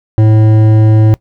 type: tone with hard clipping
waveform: sine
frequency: 108.9 Hz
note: A2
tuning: 17 cents flat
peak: -6 dBFS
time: 0.18-1.14 s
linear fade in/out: 0 ms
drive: 11 dB
effects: noise-tail reverb RT60 0.1 s tail -20 dB re dry